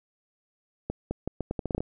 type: accelerating click train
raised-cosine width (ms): 2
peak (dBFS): -16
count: 11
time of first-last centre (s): 0.9-1.805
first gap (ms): 210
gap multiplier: 0.79
effects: none